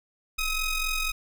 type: ring-modulated tone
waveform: sawtooth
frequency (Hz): 1262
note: D#6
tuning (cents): +24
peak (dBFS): -19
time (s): 0.38-1.12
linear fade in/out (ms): 10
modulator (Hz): 1240
effects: none